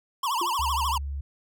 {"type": "tone with vibrato", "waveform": "square", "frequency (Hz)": 1007, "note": "B5", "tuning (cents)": 33, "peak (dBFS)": -25, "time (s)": [0.23, 0.98], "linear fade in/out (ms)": 5, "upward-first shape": "triangle", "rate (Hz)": 13, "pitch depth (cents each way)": 250}
{"type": "tone with exponential decay", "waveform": "sine", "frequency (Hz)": 349.2, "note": "F4", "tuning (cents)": 0, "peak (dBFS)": -28, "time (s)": [0.41, 0.59], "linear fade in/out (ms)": 5, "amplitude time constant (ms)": 37}
{"type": "tone", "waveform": "sine", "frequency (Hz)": 69.9, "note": "C#2", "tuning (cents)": 15, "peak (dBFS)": -29, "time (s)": [0.59, 1.21], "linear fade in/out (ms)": 5}
{"effects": []}